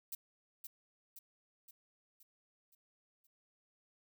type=noise with echo; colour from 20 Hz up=violet; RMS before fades=-42 dBFS; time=0.12-0.15 s; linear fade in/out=5 ms; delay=520 ms; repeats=6; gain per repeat=-5 dB; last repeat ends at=3.27 s; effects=none